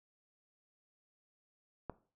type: click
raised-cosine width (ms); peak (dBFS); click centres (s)
1; -25; 1.897
effects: noise-tail reverb RT60 0.4 s tail -18 dB re dry